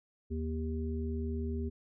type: harmonic tone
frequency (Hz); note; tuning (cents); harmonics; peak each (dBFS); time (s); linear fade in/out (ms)
79; D#2; +27; 1 / 3 / 5; -34 / -38 / -41; 0.3-1.7; 20
effects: none